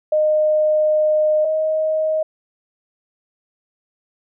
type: tone pair in turn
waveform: sine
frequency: 614 / 626.9 Hz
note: D#5 / D#5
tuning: -23 / +13 cents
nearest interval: unison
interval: 36 cents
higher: second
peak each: -13 / -16 dBFS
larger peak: first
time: 0.12-1.45 / 1.45-2.23 s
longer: first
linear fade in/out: 5 ms
effects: none